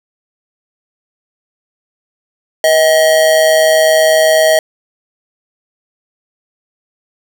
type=tone with amplitude modulation; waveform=square; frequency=635 Hz; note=D#5; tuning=35 cents sharp; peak=-5 dBFS; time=2.64-4.59 s; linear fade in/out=2 ms; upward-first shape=sine; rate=148 Hz; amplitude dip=55%; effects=none